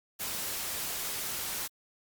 white noise, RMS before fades -35 dBFS, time 0.19-1.68 s, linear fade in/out 20 ms, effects Opus 48 kbps

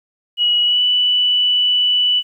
sine tone with pitch glide, 2914 to 2968 Hz, F#7 to F#7, -27 to +5 cents, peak -12 dBFS, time 0.37-2.23 s, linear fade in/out 50 ms, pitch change +32 cents, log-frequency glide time 0.62-0.81 s, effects 9-bit

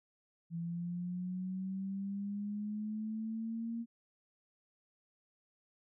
sine linear sweep, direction up, 166.6 to 233.1 Hz, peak -36 dBFS, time 0.5-3.86 s, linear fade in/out 50 ms, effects none

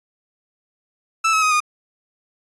30% pulse tone with pitch steps, 1318.5 / 1286.9 / 1256.1 / 1225.9 Hz, E6 / E6 / D#6 / D#6, 0 / -42 / +16 / -26 cents, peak -12 dBFS, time 1.24-1.604 s, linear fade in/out 10 ms, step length 91 ms, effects resampled to 22050 Hz

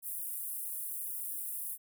pink high-pass noise, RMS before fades -39 dBFS, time 0.02-1.78 s, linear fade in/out 50 ms, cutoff 9500 Hz, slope 48 dB/octave, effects none

